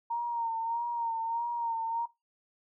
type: tone with vibrato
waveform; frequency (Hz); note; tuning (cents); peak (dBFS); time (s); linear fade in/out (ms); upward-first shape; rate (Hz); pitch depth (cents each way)
sine; 927; A#5; -10; -29; 0.1-2.06; 10; sine; 1.6; 43
effects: noise-tail reverb RT60 0.2 s tail -18 dB re dry